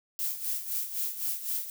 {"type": "noise with tremolo", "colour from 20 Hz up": "violet", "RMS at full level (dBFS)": -30, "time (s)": [0.19, 1.7], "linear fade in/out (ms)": 0, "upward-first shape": "sine", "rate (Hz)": 3.9, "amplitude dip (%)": 70, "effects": []}